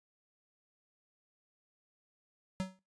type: tone with exponential decay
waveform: square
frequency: 187.6 Hz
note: F#3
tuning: 24 cents sharp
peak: -30 dBFS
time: 2.6-2.79 s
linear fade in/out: 0 ms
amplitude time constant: 40 ms
effects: noise-tail reverb RT60 0.2 s tail -17 dB re dry + resampled to 22050 Hz